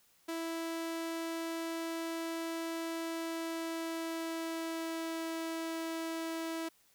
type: tone with pitch glide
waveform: sawtooth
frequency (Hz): 329.6 to 327.1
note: E4 to E4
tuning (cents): 0 to -13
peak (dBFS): -32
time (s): 0.28-6.69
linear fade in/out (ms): 10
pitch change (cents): -13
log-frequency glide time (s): 2.9-5.23
effects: white hiss -68 dBFS RMS until 6.94 s